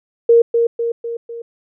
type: tone with echo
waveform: sine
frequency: 466.2 Hz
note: A#4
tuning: in tune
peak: -6 dBFS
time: 0.29-0.42 s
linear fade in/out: 5 ms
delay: 250 ms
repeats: 4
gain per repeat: -5 dB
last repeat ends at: 1.42 s
effects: none